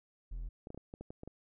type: tone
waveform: triangle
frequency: 41.45 Hz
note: E1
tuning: 10 cents sharp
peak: -36 dBFS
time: 0.31-0.49 s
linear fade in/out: 10 ms
type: clicks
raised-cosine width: 2 ms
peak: -32 dBFS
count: 9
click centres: 0.671 / 0.704 / 0.746 / 0.776 / 0.939 / 1.01 / 1.105 / 1.234 / 1.276 s
effects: none